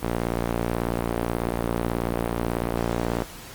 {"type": "tone with band-pass filter", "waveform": "sawtooth", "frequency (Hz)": 58.27, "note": "A#1", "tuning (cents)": 0, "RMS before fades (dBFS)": -26, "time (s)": [0.02, 3.24], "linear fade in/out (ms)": 20, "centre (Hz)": 560, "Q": 0.61, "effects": ["pink hiss -41 dBFS RMS until 3.54 s", "Opus 24 kbps"]}